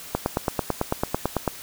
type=click train; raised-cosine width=1 ms; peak=-7 dBFS; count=13; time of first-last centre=0.15-1.477 s; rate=9.04 Hz; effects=white hiss -40 dBFS RMS until 1.62 s